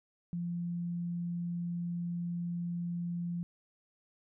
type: tone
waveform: sine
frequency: 172.9 Hz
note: F3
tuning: 17 cents flat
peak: -33 dBFS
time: 0.33-3.43 s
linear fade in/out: 0 ms
effects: none